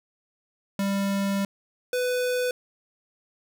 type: tone pair in turn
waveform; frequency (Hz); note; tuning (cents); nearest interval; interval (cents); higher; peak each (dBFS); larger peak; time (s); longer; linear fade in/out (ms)
square; 197.7 / 498.2; G3 / B4; +15 / +15; octave + major third; 1600; second; -24; neither; 0.79-1.45 / 1.93-2.51; first; 2
effects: none